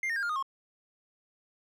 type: tone with pitch steps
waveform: triangle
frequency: 2100 / 1838.7 / 1610 / 1409.7 / 1234.3 / 1080.8 Hz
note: C7 / A#6 / G6 / F6 / D#6 / C#6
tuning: +6 / -24 / +46 / +16 / -14 / -44 cents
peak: -27 dBFS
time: 0.03-0.426 s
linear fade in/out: 2 ms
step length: 66 ms
effects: none